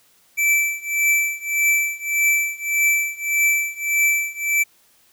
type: tone with tremolo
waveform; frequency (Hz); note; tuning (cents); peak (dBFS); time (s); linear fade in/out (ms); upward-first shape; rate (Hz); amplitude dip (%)
square; 2324; D7; -19; -14; 0.37-4.64; 20; triangle; 1.7; 95
effects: white hiss -57 dBFS RMS until 5.12 s